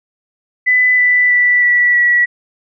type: tone with pitch steps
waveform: sine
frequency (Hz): 2000 / 1983.9 / 1967.9 / 1952.1 / 1936.3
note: B6 / B6 / B6 / B6 / B6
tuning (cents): +21 / +7 / -7 / -21 / -35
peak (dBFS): -8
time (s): 0.66-2.26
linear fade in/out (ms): 20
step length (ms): 320
effects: none